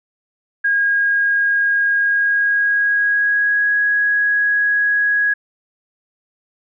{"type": "tone with pitch glide", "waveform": "sine", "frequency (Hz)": [1632, 1662.4], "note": ["G#6", "G#6"], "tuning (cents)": [-31, 1], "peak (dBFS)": -13, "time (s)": [0.64, 5.34], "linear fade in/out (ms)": 10, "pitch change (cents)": 32, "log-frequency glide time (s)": [1.99, 3.77], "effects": []}